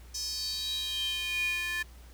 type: tone with high-pass filter sweep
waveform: square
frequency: 350 Hz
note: F4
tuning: 4 cents sharp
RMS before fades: -33 dBFS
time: 0.14-1.83 s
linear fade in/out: 10 ms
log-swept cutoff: 5600 to 1900 Hz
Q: 7.5
effects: added 60 Hz sine -48 dBFS peak until 2.13 s + pink hiss -58 dBFS RMS until 2.13 s